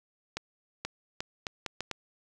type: accelerating click train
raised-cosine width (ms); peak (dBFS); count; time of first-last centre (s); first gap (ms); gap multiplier
0.2; -16; 7; 0.37-1.913; 480; 0.74
effects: none

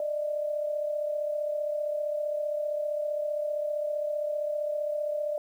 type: tone pair together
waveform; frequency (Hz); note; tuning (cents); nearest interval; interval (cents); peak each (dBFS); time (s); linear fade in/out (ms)
sine; 593.7 / 629; D5 / D#5; +19 / +19; minor second; 100; -28 / -36; 0-5.38; 2
effects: 10-bit

